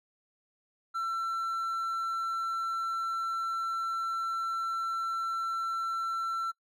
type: tone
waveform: triangle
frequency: 1345 Hz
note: E6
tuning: 34 cents sharp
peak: -28 dBFS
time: 0.94-6.52 s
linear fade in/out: 20 ms
effects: noise-tail reverb RT60 0.1 s tail -22 dB re dry